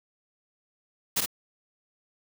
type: noise with echo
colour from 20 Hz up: white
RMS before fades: -25 dBFS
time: 1.16-1.21 s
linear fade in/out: 10 ms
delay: 51 ms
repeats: 1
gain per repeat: -3 dB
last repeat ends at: 1.261 s
effects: none